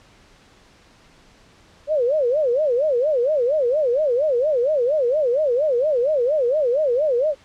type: tone with vibrato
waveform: sine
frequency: 544 Hz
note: C#5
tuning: 33 cents flat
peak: -16 dBFS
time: 1.87-7.35 s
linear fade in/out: 50 ms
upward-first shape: sine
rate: 4.3 Hz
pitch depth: 250 cents each way
effects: pink hiss -52 dBFS RMS until 7.44 s + low-pass 6000 Hz 12 dB/octave